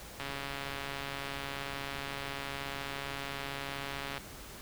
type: click train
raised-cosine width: 0.3 ms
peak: -22 dBFS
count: 554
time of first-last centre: 0.2-4.178 s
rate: 139 Hz
effects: added 50 Hz sine -57 dBFS peak until 4.61 s + pink hiss -48 dBFS RMS until 4.61 s